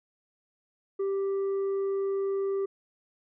triangle tone with tanh clipping, 392 Hz, G4, in tune, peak -27 dBFS, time 0.99-2.66 s, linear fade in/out 10 ms, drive 8 dB, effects none

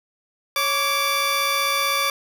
15% pulse tone pair together, 554.1 / 1164 Hz, C#5 / D6, -1 / -16 cents, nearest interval octave + minor second, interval 1285 cents, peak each -20 / -14 dBFS, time 0.56-2.1 s, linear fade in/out 2 ms, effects none

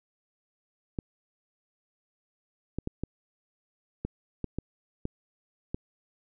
clicks, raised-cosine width 3 ms, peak -18 dBFS, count 9, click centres 0.988 / 2.786 / 2.874 / 3.036 / 4.05 / 4.443 / 4.586 / 5.054 / 5.745 s, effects none

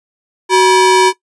45% pulse ring-modulated tone, 668 Hz, E5, 23 cents sharp, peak -3 dBFS, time 0.49-1.13 s, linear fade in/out 50 ms, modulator 294 Hz, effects noise-tail reverb RT60 0.1 s tail -18 dB re dry + resampled to 22050 Hz

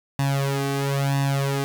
sawtooth tone with flanger, 138.59 Hz, C#3, in tune, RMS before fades -23 dBFS, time 0.19-1.64 s, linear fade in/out 0 ms, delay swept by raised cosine 1.1 to 2.6 ms, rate 1 Hz, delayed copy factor +0.9, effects none

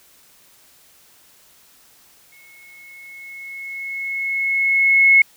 sine tone with exponential growth, 2182 Hz, C#7, 28 cents flat, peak -7 dBFS, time 2.32-5.22 s, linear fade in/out 5 ms, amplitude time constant 630 ms, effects white hiss -52 dBFS RMS until 5.36 s

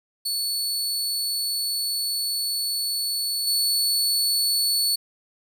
sawtooth tone with level steps, 4435 Hz, C#8, in tune, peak -21 / -17 dBFS, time 0.25-4.96 s, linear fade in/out 10 ms, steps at 3.47 s, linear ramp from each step 5 ms, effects none

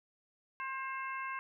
harmonic tone, 532 Hz, C5, 29 cents sharp, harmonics 2 / 3 / 4 / 5, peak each -39 / -43 / -45 / -47 dBFS, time 0.6-1.39 s, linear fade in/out 0 ms, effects none

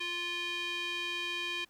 square tone with band-pass filter, 349.2 Hz, F4, in tune, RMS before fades -36 dBFS, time 0-1.65 s, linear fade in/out 10 ms, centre 2800 Hz, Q 3.6, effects pink hiss -67 dBFS RMS until 1.69 s

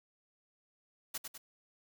white noise with echo, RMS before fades -38 dBFS, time 1.14-1.18 s, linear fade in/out 10 ms, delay 100 ms, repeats 2, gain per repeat -5 dB, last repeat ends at 1.38 s, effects none

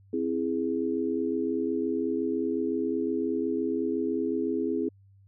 sine chord, C augmented, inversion none, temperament equal, 261.6 / 329.6 / 415.3 Hz, C4 / E4 / G#4, 0 / 0 / 0 cents, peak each -30 dBFS, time 0.13-4.89 s, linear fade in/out 5 ms, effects added 98 Hz sine -54 dBFS peak until 5.27 s

